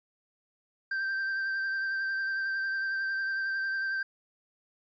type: tone with vibrato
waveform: triangle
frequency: 1568 Hz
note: G6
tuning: in tune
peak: -27 dBFS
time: 0.91-4.03 s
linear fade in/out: 5 ms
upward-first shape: sine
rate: 11 Hz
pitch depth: 19 cents each way
effects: resampled to 16000 Hz